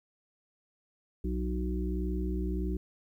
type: harmonic tone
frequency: 61.6 Hz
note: B1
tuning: 4 cents flat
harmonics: 1 / 3 / 5 / 6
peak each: -31 / -36 / -38 / -39 dBFS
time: 1.24-2.77 s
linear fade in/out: 5 ms
effects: 11-bit